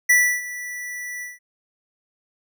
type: tone with ADSR envelope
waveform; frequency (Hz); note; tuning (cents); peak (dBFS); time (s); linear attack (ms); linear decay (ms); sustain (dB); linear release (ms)
square; 1964; B6; -10; -12; 0.09-1.39; 11; 310; -18; 170
effects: none